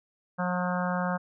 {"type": "harmonic tone with a mistuned harmonic", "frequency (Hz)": 180, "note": "F#3", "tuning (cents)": -47, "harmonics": [1, 3, 4, 5, 6, 7, 8, 9], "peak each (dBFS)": [-29, -34, -35, -36, -37, -37, -38, -39], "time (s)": [0.38, 1.18], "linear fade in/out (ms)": 20, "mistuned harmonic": 9, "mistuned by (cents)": -29, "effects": []}